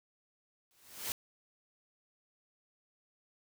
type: noise with exponential growth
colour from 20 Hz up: white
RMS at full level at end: -34 dBFS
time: 0.71-1.12 s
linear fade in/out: 0 ms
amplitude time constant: 89 ms
effects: none